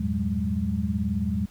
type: tone cluster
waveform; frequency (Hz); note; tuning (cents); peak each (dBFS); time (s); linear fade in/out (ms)
sine; 82.2 / 99.9 / 115.4 / 187.5 / 206.3; E2 / G2 / A#2 / F#3 / G#3; -4 / +33 / -17 / +23 / -11; -29 / -35 / -34 / -30 / -27; 0-1.46; 5
effects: pink hiss -56 dBFS RMS until 1.5 s